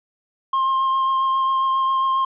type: tone with vibrato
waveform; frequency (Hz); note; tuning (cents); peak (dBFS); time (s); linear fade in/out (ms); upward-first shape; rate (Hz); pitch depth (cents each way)
triangle; 1063; C6; +27; -15; 0.53-2.25; 5; triangle; 7.4; 16
effects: resampled to 8000 Hz